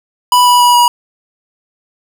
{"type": "tone with pitch steps", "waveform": "square", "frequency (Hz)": [987, 979.6, 972.3, 965], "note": ["B5", "B5", "B5", "B5"], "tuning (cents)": [-1, -14, -27, -40], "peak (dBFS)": -6, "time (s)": [0.32, 0.88], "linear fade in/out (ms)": 2, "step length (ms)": 140, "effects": ["7-bit"]}